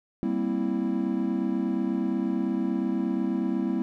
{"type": "chord", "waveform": "triangle", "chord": "C dominant seventh", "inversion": "second", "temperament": "equal", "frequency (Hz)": [196, 233.1, 261.6, 329.6], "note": ["G3", "Bb3", "C4", "E4"], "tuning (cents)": [0, 0, 0, 0], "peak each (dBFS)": -28, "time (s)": [0.23, 3.82], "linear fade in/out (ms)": 0, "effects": []}